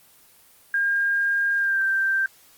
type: tone with pitch glide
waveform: sine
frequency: 1612 to 1569.7 Hz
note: G6 to G6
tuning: +48 to +2 cents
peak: -19 dBFS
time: 0.74-2.26 s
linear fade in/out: 2 ms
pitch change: -46 cents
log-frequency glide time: 1.56-1.84 s
effects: white hiss -54 dBFS RMS until 2.57 s + Opus 24 kbps